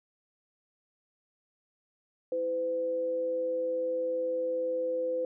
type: tone pair together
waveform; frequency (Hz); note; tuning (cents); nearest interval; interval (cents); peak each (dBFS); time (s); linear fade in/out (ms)
sine; 329.6 / 508.1; E4 / B4; 0 / +49; perfect fifth; 749; -40 / -28; 2.32-5.25; 2
effects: none